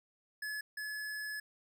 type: tone pair in turn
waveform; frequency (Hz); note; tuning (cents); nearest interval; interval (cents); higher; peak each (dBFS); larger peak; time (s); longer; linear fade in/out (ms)
square; 1708 / 1708; G#6 / G#6; +48 / +48; unison; 0; neither; -38 / -39; first; 0.42-0.61 / 0.77-1.4; second; 5
effects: none